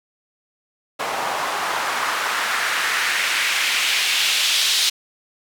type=noise with band-pass filter sweep; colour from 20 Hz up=white; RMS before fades=-21 dBFS; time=0.99-4.9 s; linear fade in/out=10 ms; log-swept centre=780 to 3800 Hz; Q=1.6; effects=none